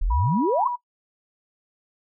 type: exponential sweep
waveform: sine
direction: up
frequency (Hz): 31.93 to 1141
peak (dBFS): -19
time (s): 0.01-0.68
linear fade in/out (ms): 10
type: tone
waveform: sine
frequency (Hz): 972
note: B5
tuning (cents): -28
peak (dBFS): -25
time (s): 0.1-0.76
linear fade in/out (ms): 10
effects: noise-tail reverb RT60 0.1 s tail -20 dB re dry